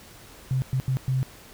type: tone bursts at uneven times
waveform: sine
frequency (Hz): 130.81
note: C3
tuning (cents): 0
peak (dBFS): -21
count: 4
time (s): 0.51-0.62 / 0.73-0.8 / 0.88-0.97 / 1.08-1.23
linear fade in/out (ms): 0
effects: pink hiss -48 dBFS RMS until 1.53 s